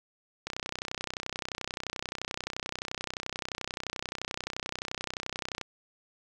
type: click train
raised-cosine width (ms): 0.2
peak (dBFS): -16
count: 163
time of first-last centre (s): 0.47-5.613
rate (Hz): 31.5
effects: none